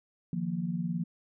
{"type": "chord", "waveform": "sine", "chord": "Eb suspended second", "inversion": "none", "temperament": "equal", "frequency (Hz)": [155.56, 174.61, 233.1], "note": ["Eb3", "F3", "Bb3"], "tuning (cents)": [0, 0, 0], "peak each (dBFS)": [-37, -31, -37], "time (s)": [0.33, 1.04], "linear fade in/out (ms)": 2, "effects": []}